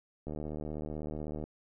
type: click train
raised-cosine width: 2 ms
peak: -26 dBFS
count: 90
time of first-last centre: 0.27-1.44 s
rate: 76.1 Hz
effects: none